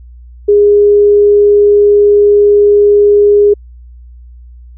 sine tone, 411 Hz, G#4, 18 cents flat, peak -3 dBFS, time 0.48-3.54 s, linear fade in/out 10 ms, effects added 60 Hz sine -31 dBFS peak until 4.77 s

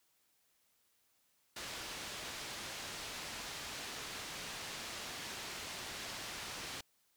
white low-pass noise, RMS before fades -45 dBFS, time 1.56-6.81 s, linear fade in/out 5 ms, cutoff 5200 Hz, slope 12 dB/octave, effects white hiss -75 dBFS RMS until 7.16 s

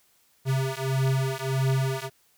square beating tone pair, 132.3 / 133.9 Hz, C3 / C3, +20 / +40 cents, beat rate 1.6 Hz, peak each -27 / -27 dBFS, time 0.45-2.1 s, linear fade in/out 50 ms, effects white hiss -64 dBFS RMS until 2.37 s

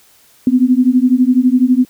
sine beating tone pair, 246.9 / 258.9 Hz, B3 / C4, 0 / -18 cents, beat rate 12 Hz, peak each -11 / -11 dBFS, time 0.47-1.85 s, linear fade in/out 2 ms, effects white hiss -49 dBFS RMS until 1.89 s

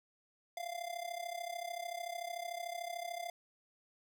square tone with amplitude modulation, 694 Hz, F5, 11 cents flat, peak -37 dBFS, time 0.57-3.3 s, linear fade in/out 2 ms, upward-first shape sine, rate 33.5 Hz, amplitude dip 80%, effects none

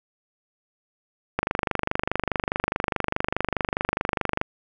click train, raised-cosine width 0.5 ms, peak -7 dBFS, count 76, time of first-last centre 1.39-4.414 s, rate 24.8 Hz, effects none

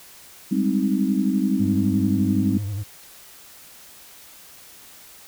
sine chord, Ab major seventh, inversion third, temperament equal, 196 / 207.7 / 261.6 / 311.1 Hz, G3 / Ab3 / C4 / Eb4, 0 / 0 / 0 / 0 cents, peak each -22 / -25 / -23 / -26 dBFS, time 0.51-2.58 s, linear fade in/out 10 ms
triangle tone with vibrato, 101.1 Hz, G#2, 46 cents flat, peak -23 dBFS, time 1.59-2.84 s, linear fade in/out 20 ms, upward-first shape sine, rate 11 Hz, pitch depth 92 cents each way
effects white hiss -46 dBFS RMS until 5.27 s

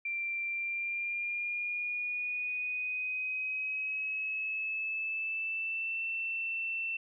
sine tone with pitch glide, 2361 to 2681 Hz, D7 to E7, +9 to +29 cents, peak -32 dBFS, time 0.05-6.97 s, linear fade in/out 5 ms, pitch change +220 cents, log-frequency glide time 0.46-6.04 s, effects none

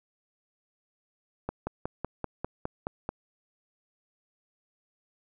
slowing click train, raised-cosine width 1 ms, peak -17 dBFS, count 9, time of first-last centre 1.49-3.091 s, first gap 180 ms, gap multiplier 1.03, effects none

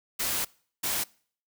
white noise bursts at uneven times, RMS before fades -29 dBFS, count 2, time 0.19-0.45 / 0.83-1.04 s, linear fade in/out 10 ms, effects noise-tail reverb RT60 0.5 s tail -24 dB re dry

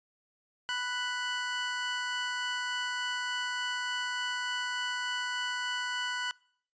25% pulse tone pair together, 990 / 1483.3 Hz, B5 / F#6, +4 / +4 cents, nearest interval perfect fifth, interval 700 cents, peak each -33 / -29 dBFS, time 0.69-6.31 s, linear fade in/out 0 ms, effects noise-tail reverb RT60 0.6 s tail -25 dB re dry + resampled to 16000 Hz

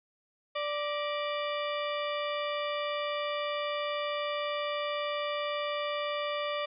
harmonic tone with a mistuned harmonic, 587.3 Hz, D5, in tune, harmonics 1 / 2 / 3 / 4 / 5 / 6 / 8, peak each -33 / -36 / -43 / -41 / -42 / -42 / -52 dBFS, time 0.55-6.66 s, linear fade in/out 10 ms, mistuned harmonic 3, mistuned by +130 cents, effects none

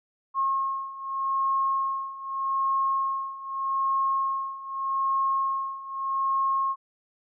sine beating tone pair, 1080 / 1080.82 Hz, C#6 / C#6, -45 / -44 cents, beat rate 0.82 Hz, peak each -29 / -26 dBFS, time 0.34-6.76 s, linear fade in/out 50 ms, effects none

